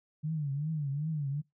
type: tone with vibrato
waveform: sine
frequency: 148.3 Hz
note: D3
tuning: 17 cents sharp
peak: -30 dBFS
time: 0.23-1.42 s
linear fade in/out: 20 ms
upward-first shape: triangle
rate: 2.6 Hz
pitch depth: 160 cents each way
effects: noise-tail reverb RT60 0.2 s tail -26 dB re dry